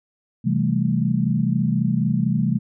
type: chord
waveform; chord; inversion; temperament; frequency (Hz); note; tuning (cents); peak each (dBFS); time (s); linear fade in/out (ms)
sine; A minor seventh; first; equal; 130.81 / 164.81 / 196 / 220; C3 / E3 / G3 / A3; 0 / 0 / 0 / 0; -23; 0.44-2.59; 20
effects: none